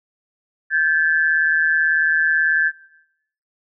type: tone pair together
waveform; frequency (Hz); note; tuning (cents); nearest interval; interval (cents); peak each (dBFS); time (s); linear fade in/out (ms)
sine; 1568 / 1726.2; G6 / A6; 0 / -34; major second; 166; -17; 0.7-2.72; 50
effects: noise-tail reverb RT60 0.8 s tail -19 dB re dry